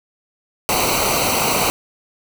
pink noise with comb filter, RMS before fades -18 dBFS, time 0.69-1.7 s, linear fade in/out 0 ms, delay 0.58 ms, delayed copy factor -0.8, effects none

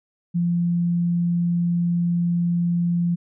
sine tone, 172.7 Hz, F3, 19 cents flat, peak -18 dBFS, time 0.34-3.16 s, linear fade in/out 20 ms, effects none

